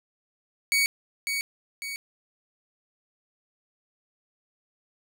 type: tone with echo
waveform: sawtooth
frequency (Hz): 2243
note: C#7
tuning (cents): +20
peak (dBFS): -17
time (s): 0.72-0.86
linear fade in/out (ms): 0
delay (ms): 550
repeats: 2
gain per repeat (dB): -6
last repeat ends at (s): 1.96
effects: none